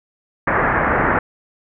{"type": "low-pass noise", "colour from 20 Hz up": "white", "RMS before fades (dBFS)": -17, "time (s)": [0.47, 1.19], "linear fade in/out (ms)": 5, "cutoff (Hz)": 1900, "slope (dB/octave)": 48, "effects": []}